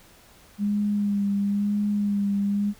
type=tone with vibrato; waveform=sine; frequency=203.5 Hz; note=G#3; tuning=35 cents flat; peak=-21 dBFS; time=0.58-2.74 s; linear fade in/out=50 ms; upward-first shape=sine; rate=0.99 Hz; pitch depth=27 cents each way; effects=pink hiss -53 dBFS RMS until 2.79 s